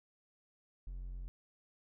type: tone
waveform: triangle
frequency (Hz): 44.61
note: F1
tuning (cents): +38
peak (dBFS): -39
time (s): 0.87-1.28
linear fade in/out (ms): 0
effects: none